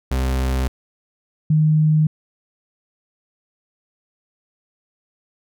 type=tone pair in turn; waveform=40% pulse / sine; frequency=65 / 154.6 Hz; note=C2 / D#3; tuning=-11 / -11 cents; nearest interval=octave + minor third; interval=1500 cents; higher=second; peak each=-17 / -12 dBFS; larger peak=second; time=0.11-0.68 / 1.5-2.07 s; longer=neither; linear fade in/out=5 ms; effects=none